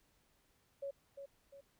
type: tone with echo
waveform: sine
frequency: 556 Hz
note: C#5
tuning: 5 cents sharp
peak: -39 dBFS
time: 0.82-0.91 s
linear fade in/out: 10 ms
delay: 350 ms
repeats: 2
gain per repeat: -7 dB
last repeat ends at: 1.61 s
effects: pink hiss -74 dBFS RMS until 1.79 s